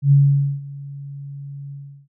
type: tone with ADSR envelope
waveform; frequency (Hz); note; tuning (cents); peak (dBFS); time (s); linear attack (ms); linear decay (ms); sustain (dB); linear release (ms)
sine; 140.5; C#3; +24; -8; 0.02-2.08; 95; 490; -22; 360
effects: none